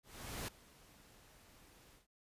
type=noise with ADSR envelope; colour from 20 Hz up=pink; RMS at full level=-42 dBFS; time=0.03-2.07 s; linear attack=450 ms; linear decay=6 ms; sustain=-21 dB; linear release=130 ms; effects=resampled to 32000 Hz